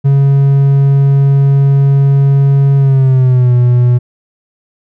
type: tone with pitch glide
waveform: triangle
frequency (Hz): 138.59 to 122.76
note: C#3 to B2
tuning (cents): 0 to -10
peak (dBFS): -3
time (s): 0.04-3.99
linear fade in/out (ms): 20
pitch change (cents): -210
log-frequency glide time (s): 2.77-3.54
effects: none

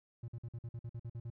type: tone bursts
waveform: triangle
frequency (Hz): 117.2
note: A#2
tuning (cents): +10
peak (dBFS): -38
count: 11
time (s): 0.23-1.302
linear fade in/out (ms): 5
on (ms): 52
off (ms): 50
effects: none

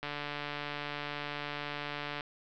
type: click train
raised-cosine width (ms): 0.3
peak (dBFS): -21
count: 319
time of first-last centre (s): 0.03-2.208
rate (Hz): 146
effects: low-pass 5000 Hz 12 dB/octave

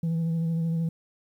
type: tone with vibrato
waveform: sine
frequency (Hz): 164.81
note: E3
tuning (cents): 0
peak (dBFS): -21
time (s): 0.03-0.89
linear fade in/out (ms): 5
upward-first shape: sine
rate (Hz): 13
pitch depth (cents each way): 24
effects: tanh soft clip ceiling -23 dBFS + 10-bit

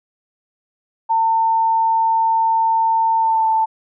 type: tone with pitch glide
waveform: sine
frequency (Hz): 900 to 886.6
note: A5 to A5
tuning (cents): +39 to +13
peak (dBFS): -13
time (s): 1.09-3.66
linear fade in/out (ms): 20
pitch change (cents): -26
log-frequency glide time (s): 3.2-3.47
effects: none

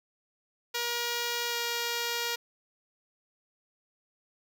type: tone with pitch glide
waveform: 5% pulse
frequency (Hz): 475.7 to 472.4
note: A#4 to A#4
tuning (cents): +35 to +23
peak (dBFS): -18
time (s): 0.74-2.36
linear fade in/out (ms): 10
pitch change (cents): -12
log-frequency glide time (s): 1.5-1.55
effects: none

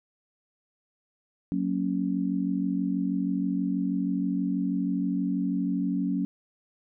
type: chord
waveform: sine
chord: F# major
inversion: none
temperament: just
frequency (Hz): 185 / 231.2 / 277.5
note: F#3 / A#3 / C#4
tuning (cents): 0 / -14 / +2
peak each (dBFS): -28 / -32 / -28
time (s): 1.52-6.25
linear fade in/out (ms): 0
effects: none

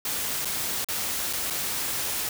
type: noise with dropouts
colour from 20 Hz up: white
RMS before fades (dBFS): -29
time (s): 0.05-2.29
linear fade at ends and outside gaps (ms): 2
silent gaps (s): 0.448-0.454 / 0.845-0.886 / 1.329-1.333 / 1.501-1.506
effects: none

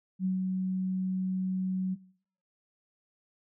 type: tone with ADSR envelope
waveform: sine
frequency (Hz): 186.8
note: F#3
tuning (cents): +17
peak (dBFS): -25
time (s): 0.19-1.96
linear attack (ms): 61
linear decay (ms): 130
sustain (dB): -2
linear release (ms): 28
effects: noise-tail reverb RT60 0.6 s tail -22 dB re dry

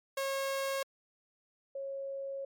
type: tone pair in turn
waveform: sawtooth / sine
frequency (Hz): 544 / 547.5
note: C#5 / C#5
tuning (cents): -33 / -22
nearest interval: unison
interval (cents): 11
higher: second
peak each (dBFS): -28 / -36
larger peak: first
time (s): 0.17-0.83 / 1.75-2.45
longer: second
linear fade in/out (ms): 5
effects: MP3 96 kbps

